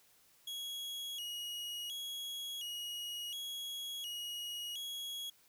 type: tone with vibrato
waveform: 40% pulse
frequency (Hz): 3100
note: G7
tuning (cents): -20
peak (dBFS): -39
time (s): 0.47-5.3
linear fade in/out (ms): 5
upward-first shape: square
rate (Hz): 0.7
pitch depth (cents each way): 120
effects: white hiss -67 dBFS RMS until 5.48 s